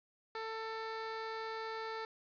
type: tone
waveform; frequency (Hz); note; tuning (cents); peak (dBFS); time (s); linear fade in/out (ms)
15% pulse; 445.1; A4; +20; -33; 0.35-2.05; 2
effects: resampled to 11025 Hz + 10-bit